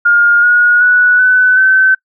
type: tone with pitch steps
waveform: sine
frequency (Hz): 1417 / 1445.1 / 1473.8 / 1503 / 1532.8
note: F6 / F#6 / F#6 / F#6 / G6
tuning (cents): +25 / -41 / -7 / +27 / -39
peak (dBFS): -5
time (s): 0.05-1.95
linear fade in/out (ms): 10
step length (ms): 380
effects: noise-tail reverb RT60 0.1 s tail -25 dB re dry